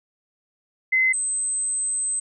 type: tone pair in turn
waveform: sine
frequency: 2051 / 8204 Hz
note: C7 / C9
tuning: -35 / -35 cents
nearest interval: 2 octaves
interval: 2400 cents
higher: second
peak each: -16 / -22 dBFS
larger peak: first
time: 0.92-1.13 / 1.13-2.2 s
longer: second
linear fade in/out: 10 ms
effects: none